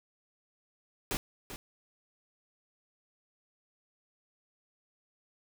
pink noise with echo, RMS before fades -33 dBFS, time 1.11-1.17 s, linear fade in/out 0 ms, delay 390 ms, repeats 1, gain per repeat -10 dB, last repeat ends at 1.56 s, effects none

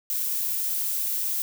violet noise, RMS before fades -27 dBFS, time 0.1-1.42 s, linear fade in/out 0 ms, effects none

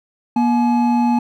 triangle tone pair together, 239 / 851.7 Hz, A#3 / G#5, +43 / +43 cents, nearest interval octave + minor seventh, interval 2200 cents, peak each -12 / -17 dBFS, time 0.36-1.19 s, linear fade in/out 5 ms, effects none

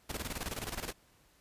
pink noise with tremolo, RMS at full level -37 dBFS, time 0.09-0.93 s, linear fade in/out 10 ms, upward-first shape square, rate 19 Hz, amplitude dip 70%, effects pink hiss -66 dBFS RMS until 1.4 s + resampled to 32000 Hz

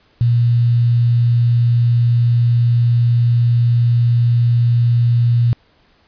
sine tone with quantisation, 119 Hz, A#2, 36 cents sharp, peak -10 dBFS, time 0.21-5.53 s, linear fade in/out 0 ms, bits 6, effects pink hiss -55 dBFS RMS until 6.07 s + resampled to 11025 Hz

